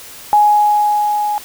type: tone with level ramp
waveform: sine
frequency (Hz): 835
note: G#5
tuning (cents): +9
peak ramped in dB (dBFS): -6 to -15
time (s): 0.33-1.38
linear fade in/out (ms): 0
effects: white hiss -35 dBFS RMS until 1.44 s